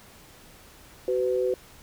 sine tone pair together, 376.6 / 502.7 Hz, F#4 / B4, +31 / +31 cents, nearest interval perfect fourth, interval 500 cents, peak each -25 dBFS, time 1.08-1.54 s, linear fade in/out 2 ms, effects pink hiss -51 dBFS RMS until 1.82 s

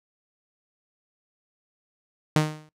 sawtooth tone with exponential decay, 153.8 Hz, D#3, 20 cents flat, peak -11 dBFS, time 2.36-2.69 s, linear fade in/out 2 ms, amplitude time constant 70 ms, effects noise-tail reverb RT60 0.1 s tail -19 dB re dry + low-pass 10000 Hz 12 dB/octave

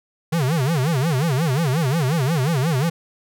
square tone with vibrato, 146.83 Hz, D3, in tune, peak -18 dBFS, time 0.32-2.9 s, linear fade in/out 10 ms, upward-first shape sine, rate 5.6 Hz, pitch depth 270 cents each way, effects none

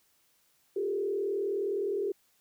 sine tone with frequency modulation, 400.8 Hz, G4, 38 cents sharp, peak -28 dBFS, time 0.76-2.12 s, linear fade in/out 5 ms, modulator 39.6 Hz, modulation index 1, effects white hiss -69 dBFS RMS until 2.4 s

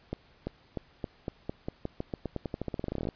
accelerating click train, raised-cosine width 2 ms, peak -19 dBFS, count 28, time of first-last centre 0.13-3.088 s, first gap 340 ms, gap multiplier 0.89, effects pink hiss -61 dBFS RMS until 3.15 s + resampled to 11025 Hz

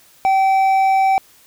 sine tone with hard clipping, 771 Hz, G5, 29 cents flat, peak -13 dBFS, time 0.25-1.18 s, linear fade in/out 0 ms, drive 5 dB, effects white hiss -50 dBFS RMS until 1.46 s

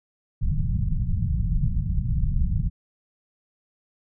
pink low-pass noise, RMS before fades -23 dBFS, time 0.41-2.7 s, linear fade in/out 20 ms, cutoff 180 Hz, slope 48 dB/octave, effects none

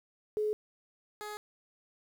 sine / 15% pulse tone pair in turn, 424.8 / 420.2 Hz, G#4 / G#4, +39 / +20 cents, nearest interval unison, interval 19 cents, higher first, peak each -28 / -33 dBFS, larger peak first, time 0.37-0.53 / 1.21-1.37 s, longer neither, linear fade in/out 0 ms, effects 10-bit

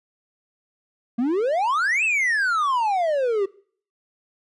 triangle exponential two-way sweep, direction up then down, 225.7 to 2700 to 377.5 Hz, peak -17 dBFS, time 1.18-3.46 s, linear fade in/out 10 ms, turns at 2.04 s, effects noise-tail reverb RT60 0.5 s tail -21 dB re dry + resampled to 24000 Hz

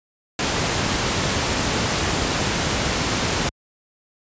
pink noise, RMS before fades -21 dBFS, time 0.39-3.49 s, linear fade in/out 2 ms, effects high-pass 60 Hz 12 dB/octave + resampled to 16000 Hz

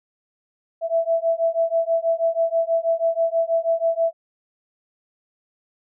sine beating tone pair, 659.3 / 665.5 Hz, E5 / E5, 0 / +16 cents, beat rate 6.2 Hz, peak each -21 dBFS, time 0.81-4.13 s, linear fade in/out 50 ms, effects none

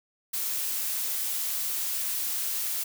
blue noise, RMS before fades -30 dBFS, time 0.33-2.84 s, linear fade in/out 10 ms, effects none

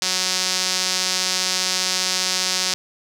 sawtooth tone with band-pass filter, 185 Hz, F#3, in tune, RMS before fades -22 dBFS, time 0.02-2.74 s, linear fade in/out 0 ms, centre 5300 Hz, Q 2.1, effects none

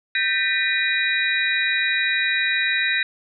sine tone cluster, 1563 / 1816 / 1976 / 2444 / 3843 Hz, G6 / A#6 / B6 / D#7 / B7, -6 / -46 / 0 / -32 / -48 cents, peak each -25 dBFS, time 0.15-3.03 s, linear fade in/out 2 ms, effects none

